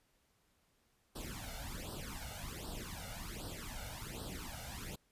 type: noise with flanger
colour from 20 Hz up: pink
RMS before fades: -45 dBFS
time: 1.15-4.96 s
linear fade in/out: 10 ms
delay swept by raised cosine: 0.22 to 1.42 ms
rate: 1.3 Hz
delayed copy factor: +0.9
effects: pink hiss -75 dBFS RMS until 5.11 s + resampled to 32000 Hz